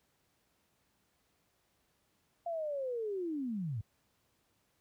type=linear sweep; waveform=sine; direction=down; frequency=695 to 96.4 Hz; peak=-34 dBFS; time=2.46-3.81 s; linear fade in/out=5 ms; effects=pink hiss -75 dBFS RMS until 4.8 s + high-pass 60 Hz 12 dB/octave